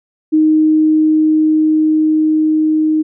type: tone with level ramp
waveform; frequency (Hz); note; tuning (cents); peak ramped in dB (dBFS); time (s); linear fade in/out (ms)
sine; 311.1; D#4; 0; -7 to -10; 0.32-3.03; 20
effects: none